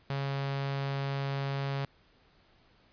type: tone with notch filter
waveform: sawtooth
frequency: 138.3 Hz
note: C#3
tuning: 4 cents flat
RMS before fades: -33 dBFS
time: 0.1-1.85 s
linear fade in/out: 2 ms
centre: 300 Hz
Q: 2
effects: pink hiss -64 dBFS RMS until 2.92 s + resampled to 11025 Hz